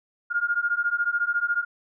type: beating tone pair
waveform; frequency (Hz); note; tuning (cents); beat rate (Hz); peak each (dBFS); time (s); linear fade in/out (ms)
sine; 1410 / 1424; F6 / F6; +16 / +33; 14; -25; 0.3-1.65; 20
effects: none